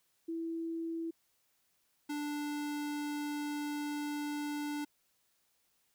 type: tone pair in turn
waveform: sine / square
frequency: 329.9 / 293.9 Hz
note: E4 / D4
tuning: +1 / +1 cents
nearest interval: major second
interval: 200 cents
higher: first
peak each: -35 / -36 dBFS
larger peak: first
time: 0.28-1.11 / 2.09-4.85 s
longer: second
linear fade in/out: 10 ms
effects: white hiss -75 dBFS RMS until 5.94 s